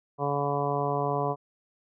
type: harmonic tone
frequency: 142.7 Hz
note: D3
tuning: 49 cents flat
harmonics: 1 / 2 / 3 / 4 / 5 / 6 / 7 / 8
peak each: -32 / -37 / -31 / -34 / -31 / -41 / -32 / -38 dBFS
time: 0.18-1.36 s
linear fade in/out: 50 ms
effects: none